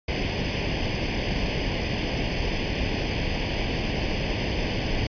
pink noise with comb filter, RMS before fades -26 dBFS, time 0.08-5.07 s, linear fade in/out 5 ms, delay 0.38 ms, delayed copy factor +0.85, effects resampled to 11025 Hz

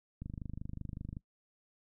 click train, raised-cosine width 5 ms, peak -29 dBFS, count 25, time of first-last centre 0.22-1.169 s, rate 25.3 Hz, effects noise-tail reverb RT60 0.1 s tail -21 dB re dry

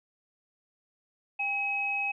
sine tone pair together, 800.4 / 2550 Hz, G5 / D#7, +36 / +42 cents, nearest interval octave + minor sixth, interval 2006 cents, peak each -35 / -28 dBFS, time 1.39-2.12 s, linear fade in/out 10 ms, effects none

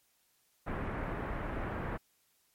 pink low-pass noise, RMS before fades -37 dBFS, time 0.66-1.98 s, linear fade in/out 20 ms, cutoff 1900 Hz, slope 24 dB/octave, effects white hiss -72 dBFS RMS until 2.54 s + MP3 64 kbps

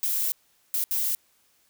violet noise bursts at uneven times, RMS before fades -26 dBFS, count 3, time 0.03-0.32 / 0.74-0.84 / 0.91-1.15 s, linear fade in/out 0 ms, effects white hiss -65 dBFS RMS until 1.69 s

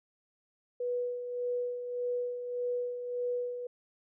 sine tone with tremolo, 489.9 Hz, B4, 14 cents flat, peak -29 dBFS, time 0.8-3.67 s, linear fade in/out 5 ms, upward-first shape sine, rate 1.7 Hz, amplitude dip 55%, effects none

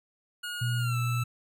25% pulse tone with pitch glide, 1439 to 1319.6 Hz, F#6 to E6, -49 to +1 cents, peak -30 dBFS, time 0.43-1.24 s, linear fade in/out 10 ms, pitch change -150 cents, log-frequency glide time 0.78-0.97 s
sine tone, 120 Hz, B2, 49 cents flat, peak -26 dBFS, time 0.61-1.24 s, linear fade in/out 10 ms
effects none

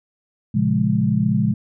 sine chord, Bb minor seventh, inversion none, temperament equal, 116.54 / 138.59 / 174.61 / 207.7 Hz, Bb2 / Db3 / F3 / Ab3, 0 / 0 / 0 / 0 cents, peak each -22 / -22 / -22 / -19 dBFS, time 0.54-1.54 s, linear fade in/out 10 ms, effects none

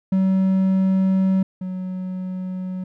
triangle tone pair in turn, 190 / 185.02 Hz, F#3 / F#3, +46 / 0 cents, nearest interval unison, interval 46 cents, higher first, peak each -13 / -23 dBFS, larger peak first, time 0.12-1.43 / 1.61-2.84 s, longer first, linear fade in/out 5 ms, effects none

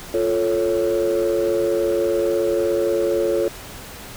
sine chord, F augmented, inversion none, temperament equal, 349.2 / 440 / 554.4 Hz, F4 / A4 / C#5, 0 / 0 / 0 cents, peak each -20 dBFS, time 0.14-3.48 s, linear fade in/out 2 ms, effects tanh soft clip ceiling -12 dBFS + pink hiss -37 dBFS RMS until 4.16 s

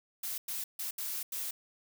blue noise bursts at uneven times, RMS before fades -37 dBFS, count 5, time 0.23-0.38 / 0.48-0.64 / 0.79-0.91 / 0.98-1.23 / 1.32-1.51 s, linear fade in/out 5 ms, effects none

